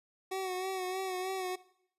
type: tone with vibrato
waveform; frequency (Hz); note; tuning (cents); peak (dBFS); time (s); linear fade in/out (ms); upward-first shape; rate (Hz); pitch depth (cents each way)
25% pulse; 374; F#4; +19; -30; 0.31-1.56; 10; sine; 3.2; 41
effects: noise-tail reverb RT60 0.7 s tail -19 dB re dry + resampled to 32000 Hz